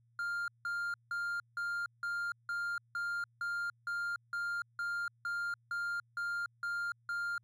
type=tone bursts; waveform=triangle; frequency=1400 Hz; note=F6; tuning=4 cents sharp; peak=-32 dBFS; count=16; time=0.19-7.38 s; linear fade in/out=2 ms; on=290 ms; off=170 ms; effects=added 117 Hz sine -67 dBFS peak until 7.43 s